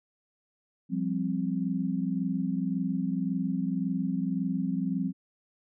sine chord, F suspended second, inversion none, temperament just, 174.61 / 196.44 / 261.9 Hz, F3 / G3 / C4, 0 / +4 / +2 cents, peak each -31 dBFS, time 0.89-5.13 s, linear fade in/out 50 ms, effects none

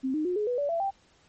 sine tone with pitch steps, 263.3 / 307.7 / 359.7 / 420.4 / 491.3 / 574.3 / 671.2 / 784.5 Hz, C4 / D#4 / F#4 / G#4 / B4 / D5 / E5 / G5, +11 / -19 / -49 / +21 / -9 / -39 / +31 / +1 cents, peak -25 dBFS, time 0.03-0.91 s, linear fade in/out 20 ms, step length 110 ms, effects pink hiss -62 dBFS RMS until 1.28 s + MP3 32 kbps

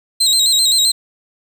30% pulse tone with vibrato, 3969 Hz, B7, 8 cents sharp, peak -8 dBFS, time 0.2-0.92 s, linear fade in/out 10 ms, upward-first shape square, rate 7.7 Hz, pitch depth 67 cents each way, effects none

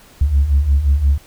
sine beating tone pair, 66.5 / 72.2 Hz, C2 / D2, +29 / -29 cents, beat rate 5.7 Hz, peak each -16 / -11 dBFS, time 0.21-1.18 s, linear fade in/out 5 ms, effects tanh soft clip ceiling -6 dBFS + pink hiss -46 dBFS RMS until 1.26 s

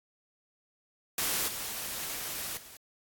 white noise with level steps, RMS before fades -30 / -37 / -50 dBFS, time 1.18-2.77 s, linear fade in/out 2 ms, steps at 1.48 / 2.57 s, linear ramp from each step 2 ms, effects AAC 64 kbps

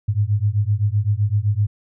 sine beating tone pair, 100 / 107.8 Hz, G2 / A2, +35 / -35 cents, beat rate 7.8 Hz, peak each -19 dBFS, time 0.08-1.67 s, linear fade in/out 10 ms, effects none

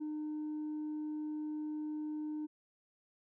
triangle tone with tanh clipping, 304.3 Hz, D#4, 38 cents flat, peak -37 dBFS, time 0-2.47 s, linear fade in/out 20 ms, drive 6 dB, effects none

